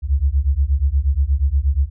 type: beating tone pair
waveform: sine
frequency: 65.4 / 73.8 Hz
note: C2 / D2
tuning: 0 / +9 cents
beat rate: 8.4 Hz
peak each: -17 dBFS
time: 0.02-1.9 s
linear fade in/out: 50 ms
effects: none